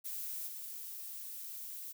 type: noise with level steps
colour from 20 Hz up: violet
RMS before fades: -41 / -45 dBFS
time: 0.04-1.93 s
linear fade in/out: 20 ms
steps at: 0.47 s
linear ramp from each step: 10 ms
effects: none